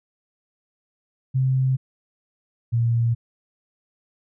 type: tone pair in turn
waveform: sine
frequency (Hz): 131.1 / 116.8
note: C3 / A#2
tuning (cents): +4 / +4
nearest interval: major second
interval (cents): 200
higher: first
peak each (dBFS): -17 / -17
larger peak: neither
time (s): 1.34-1.77 / 2.72-3.15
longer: neither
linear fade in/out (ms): 20
effects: none